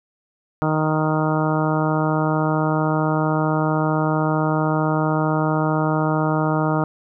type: harmonic tone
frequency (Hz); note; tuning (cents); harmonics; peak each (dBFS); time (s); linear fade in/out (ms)
155.56; D#3; 0; 1 / 2 / 3 / 4 / 5 / 6 / 7 / 8 / 9; -21 / -23 / -28 / -26 / -28 / -28 / -33 / -28 / -32; 0.62-6.84; 0
effects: none